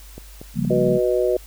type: click train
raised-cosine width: 2 ms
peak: -22 dBFS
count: 4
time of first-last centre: 0.18-0.884 s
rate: 4.26 Hz
type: chord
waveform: sine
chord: G half-diminished seventh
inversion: second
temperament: equal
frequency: 138.59 / 174.61 / 196 / 233.1 Hz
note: Db3 / F3 / G3 / Bb3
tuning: 0 / 0 / 0 / 0 cents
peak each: -25 dBFS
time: 0.54-1 s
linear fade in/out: 50 ms
type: harmonic tone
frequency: 123.47 Hz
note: B2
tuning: in tune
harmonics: 3 / 4 / 5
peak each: -20 / -21 / -22 dBFS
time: 0.7-1.37 s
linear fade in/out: 5 ms
effects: added 50 Hz sine -40 dBFS peak until 1.46 s + white hiss -47 dBFS RMS until 1.46 s